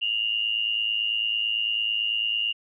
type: tone pair together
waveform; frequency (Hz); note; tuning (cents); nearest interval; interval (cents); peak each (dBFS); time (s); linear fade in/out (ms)
sine; 2794 / 2903; F7 / F#7; 0 / -34; minor second; 66; -25 / -27; 0.01-2.53; 20
effects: none